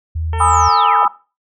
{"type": "tone", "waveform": "sine", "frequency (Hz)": 80.3, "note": "E2", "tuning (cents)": -45, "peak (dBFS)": -18, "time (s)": [0.15, 0.69], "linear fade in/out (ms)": 10}
{"type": "harmonic tone", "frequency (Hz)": 450.1, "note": "A4", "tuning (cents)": 39, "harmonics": [1, 2, 3, 4, 5, 6, 7], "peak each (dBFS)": [-28, -24, -35, -35, -38, -41, -40], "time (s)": [0.33, 1.05], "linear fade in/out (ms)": 2}
{"type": "linear sweep", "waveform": "sine", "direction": "down", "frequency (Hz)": [9397, 70.5], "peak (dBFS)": -24, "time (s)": [0.38, 1.07], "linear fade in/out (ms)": 50}
{"type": "chord", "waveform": "sine", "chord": "E major seventh", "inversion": "first", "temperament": "just", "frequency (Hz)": [824.1, 988.9, 1236.1, 1318.5], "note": ["G#5", "B5", "D#6", "E6"], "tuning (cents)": [-14, 2, -12, 0], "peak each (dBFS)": -16, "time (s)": [0.4, 1.08], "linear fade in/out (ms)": 5}
{"effects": ["noise-tail reverb RT60 0.3 s tail -17 dB re dry"]}